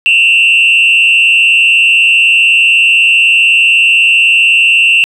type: tone with frequency modulation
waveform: sine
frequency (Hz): 2728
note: F7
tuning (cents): -41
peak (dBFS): -3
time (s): 0.06-5.04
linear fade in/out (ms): 0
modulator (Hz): 151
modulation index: 0.71
effects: tanh soft clip ceiling -1 dBFS + 7-bit